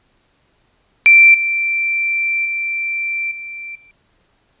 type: tone with level steps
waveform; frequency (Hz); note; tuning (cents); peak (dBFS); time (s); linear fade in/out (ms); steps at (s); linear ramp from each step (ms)
sine; 2349; D7; 0; -4 / -15 / -18 / -27 / -45; 1.06-3.91; 0; 1.34 / 2.45 / 3.31 / 3.75; 5
effects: pink hiss -60 dBFS RMS until 4.6 s + resampled to 8000 Hz